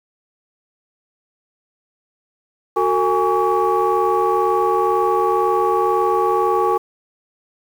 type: tone cluster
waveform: sine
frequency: 369.2 / 451.2 / 824 / 1132 Hz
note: F#4 / A4 / G#5 / C#6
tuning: -4 / +44 / -14 / +36 cents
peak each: -19 dBFS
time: 2.76-6.78 s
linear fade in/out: 10 ms
effects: tanh soft clip ceiling -7 dBFS + 7-bit